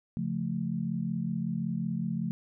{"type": "chord", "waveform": "sine", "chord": "Db augmented", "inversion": "none", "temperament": "equal", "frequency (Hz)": [138.59, 174.61, 220], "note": ["Db3", "F3", "A3"], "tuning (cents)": [0, 0, 0], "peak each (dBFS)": [-36, -32, -33], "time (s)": [0.17, 2.31], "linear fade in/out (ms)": 0, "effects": []}